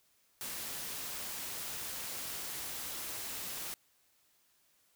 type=noise; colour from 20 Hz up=white; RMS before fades=-41 dBFS; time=0.41-3.74 s; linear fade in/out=0 ms; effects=white hiss -71 dBFS RMS until 4.95 s